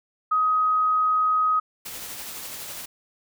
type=tone; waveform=sine; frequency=1259 Hz; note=D#6; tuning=20 cents sharp; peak=-18 dBFS; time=0.31-1.6 s; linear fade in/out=10 ms
type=noise with tremolo; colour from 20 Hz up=white; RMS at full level=-35 dBFS; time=1.85-2.86 s; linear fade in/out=10 ms; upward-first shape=sine; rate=12 Hz; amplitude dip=25%
effects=none